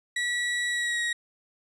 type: tone with pitch glide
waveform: 35% pulse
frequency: 1937 to 1894.9 Hz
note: B6 to A#6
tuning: -34 to +28 cents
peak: -24 dBFS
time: 0.16-1.13 s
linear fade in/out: 5 ms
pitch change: -38 cents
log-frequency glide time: 0.69-1.01 s
effects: resampled to 22050 Hz